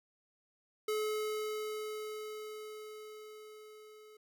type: tone with level ramp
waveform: square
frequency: 428.6 Hz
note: A4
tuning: 45 cents flat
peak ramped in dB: -32 to -55 dBFS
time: 0.88-4.17 s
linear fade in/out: 5 ms
effects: none